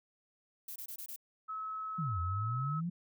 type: noise bursts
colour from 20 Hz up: violet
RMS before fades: -44 dBFS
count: 5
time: 0.68-1.162 s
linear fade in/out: 5 ms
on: 78 ms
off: 23 ms
type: tone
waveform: sine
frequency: 1291 Hz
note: E6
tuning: 37 cents flat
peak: -37 dBFS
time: 1.48-2.81 s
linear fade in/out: 20 ms
type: exponential two-way sweep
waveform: sine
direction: down then up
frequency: 180 to 83.5 to 180 Hz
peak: -33 dBFS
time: 1.98-2.9 s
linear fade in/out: 10 ms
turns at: 2.2 s
effects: none